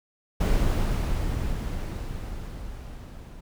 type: noise with level ramp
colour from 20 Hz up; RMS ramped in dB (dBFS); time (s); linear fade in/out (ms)
brown; -21 to -42; 0.4-3.41; 10
effects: none